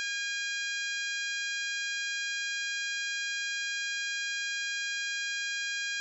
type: harmonic tone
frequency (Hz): 813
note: G#5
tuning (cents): -37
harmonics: 2 / 3 / 4 / 5 / 6 / 7 / 8 / 9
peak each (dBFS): -34 / -38 / -40 / -42 / -44 / -45 / -46 / -47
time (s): 0-6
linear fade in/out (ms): 0
effects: none